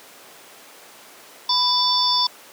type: tone cluster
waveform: sine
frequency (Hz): 990 / 3507 / 4602 / 5300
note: B5 / A7 / D8 / E8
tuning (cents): +4 / -6 / -36 / +9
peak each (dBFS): -22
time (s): 1.49-2.27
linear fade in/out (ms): 5
effects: pink hiss -44 dBFS RMS until 2.52 s + high-pass 400 Hz 12 dB/octave